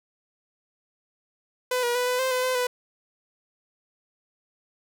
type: tone with pitch steps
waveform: sawtooth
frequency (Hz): 502 / 480.4 / 495.4 / 499.4 / 521 / 506 / 512 / 496.1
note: B4 / B4 / B4 / B4 / C5 / B4 / C5 / B4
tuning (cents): +28 / -48 / +5 / +19 / -7 / +42 / -38 / +8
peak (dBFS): -19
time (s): 1.71-2.67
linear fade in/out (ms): 5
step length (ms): 120
effects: none